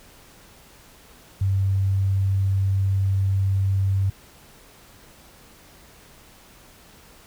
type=tone; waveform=sine; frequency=97 Hz; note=G2; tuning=18 cents flat; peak=-18 dBFS; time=1.41-4.1 s; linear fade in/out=5 ms; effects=pink hiss -50 dBFS RMS until 7.26 s

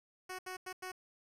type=tone bursts at uneven times; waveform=10% pulse; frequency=370 Hz; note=F#4; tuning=in tune; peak=-33 dBFS; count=4; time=0.29-0.39 / 0.46-0.57 / 0.66-0.73 / 0.82-0.92 s; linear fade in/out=10 ms; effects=resampled to 32000 Hz + 10-bit

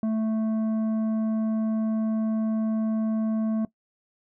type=tone with tanh clipping; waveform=sine; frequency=220 Hz; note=A3; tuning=in tune; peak=-24 dBFS; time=0.03-3.65 s; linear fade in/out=2 ms; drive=8 dB; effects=noise-tail reverb RT60 0.1 s tail -19 dB re dry

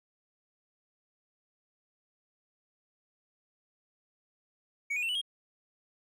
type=tone with pitch steps; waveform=triangle; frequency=2243 / 2460 / 2698 / 2960 / 3246 Hz; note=C#7 / D#7 / E7 / F#7 / G#7; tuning=+20 / -20 / +40 / 0 / -40 cents; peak=-28 dBFS; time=4.9-5.215 s; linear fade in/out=10 ms; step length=63 ms; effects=none

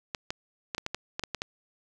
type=clicks; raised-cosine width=0.2 ms; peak=-14 dBFS; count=10; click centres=0.148 / 0.305 / 0.748 / 0.781 / 0.864 / 0.946 / 1.195 / 1.237 / 1.347 / 1.419 s; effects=none

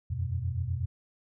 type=chord; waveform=sine; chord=E suspended second; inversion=none; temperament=equal with one note detuned; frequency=84.48 / 92.5 / 123.47 Hz; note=E2 / F#2 / B2; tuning=+43 / 0 / 0 cents; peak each=-33 dBFS; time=0.1-0.86 s; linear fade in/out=10 ms; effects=none

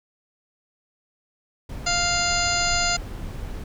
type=noise; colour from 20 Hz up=brown; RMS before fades=-32 dBFS; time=1.69-3.64 s; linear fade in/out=5 ms
type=harmonic tone; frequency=698.5 Hz; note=F5; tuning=in tune; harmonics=1 / 2 / 3 / 4 / 5 / 6 / 7 / 9 / 10; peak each=-27 / -27 / -30 / -31 / -36 / -29 / -28 / -33 / -28 dBFS; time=1.86-2.97 s; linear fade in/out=10 ms
effects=none

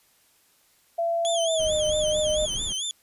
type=tone with pitch glide; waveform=sine; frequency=675 to 611.9 Hz; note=E5 to D#5; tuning=+41 to -29 cents; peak=-22 dBFS; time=0.98-2.46 s; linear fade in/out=10 ms; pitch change=-170 cents; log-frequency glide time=1.37-1.75 s
type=tone with vibrato; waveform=25% pulse; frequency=3300 Hz; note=G#7; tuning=12 cents flat; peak=-23 dBFS; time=1.25-2.91 s; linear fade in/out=0 ms; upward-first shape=sine; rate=4.5 Hz; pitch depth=140 cents each way
type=noise; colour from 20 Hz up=brown; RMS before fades=-37 dBFS; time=1.59-2.73 s; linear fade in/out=5 ms
effects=white hiss -62 dBFS RMS until 3.02 s + resampled to 32000 Hz

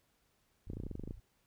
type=low-pass noise; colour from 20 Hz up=pink; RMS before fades=-48 dBFS; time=0.67-1.2 s; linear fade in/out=2 ms; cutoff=110 Hz; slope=96 dB/octave
type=clicks; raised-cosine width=3 ms; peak=-29 dBFS; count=12; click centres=0.701 / 0.734 / 0.77 / 0.801 / 0.836 / 0.866 / 0.913 / 0.954 / 0.996 / 1.037 / 1.076 / 1.109 s
effects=pink hiss -75 dBFS RMS until 1.46 s

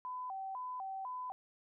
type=tone with vibrato; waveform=sine; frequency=880 Hz; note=A5; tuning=in tune; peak=-39 dBFS; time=0.05-1.32 s; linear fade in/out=0 ms; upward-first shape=square; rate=2 Hz; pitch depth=230 cents each way; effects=none

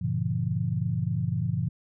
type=chord; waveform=sine; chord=G diminished seventh; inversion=none; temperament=just; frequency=98 / 117.6 / 141.12 / 169.34 Hz; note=G2 / Bb2 / Db3 / Fb3; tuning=0 / +16 / +31 / +47 cents; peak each=-32 / -29 / -31 / -30 dBFS; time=0.01-1.69 s; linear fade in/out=10 ms; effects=none

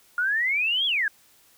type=exponential two-way sweep; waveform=sine; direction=up then down; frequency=1402 to 3411 to 1582 Hz; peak=-21 dBFS; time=0.18-1.08 s; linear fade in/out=2 ms; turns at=0.86 s; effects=white hiss -58 dBFS RMS until 1.57 s

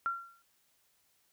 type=tone with exponential decay; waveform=sine; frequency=1372 Hz; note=F6; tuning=31 cents flat; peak=-27 dBFS; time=0.06-0.42 s; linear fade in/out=0 ms; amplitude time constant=77 ms; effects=white hiss -72 dBFS RMS until 1.32 s

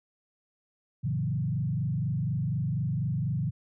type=tone with frequency modulation; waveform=sine; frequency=138.59 Hz; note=C#3; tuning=in tune; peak=-26 dBFS; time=1.03-3.51 s; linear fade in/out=20 ms; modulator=24.1 Hz; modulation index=1.4; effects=none

